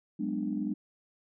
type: chord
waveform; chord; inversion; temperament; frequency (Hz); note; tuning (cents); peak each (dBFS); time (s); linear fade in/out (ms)
sine; G# half-diminished seventh; third; just; 186.89 / 207.7 / 249.2 / 299; F#3 / G#3 / B3 / D4; +18 / 0 / +16 / +31; -38 / -33 / -36 / -34; 0.19-0.74; 10
effects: tanh soft clip ceiling -19 dBFS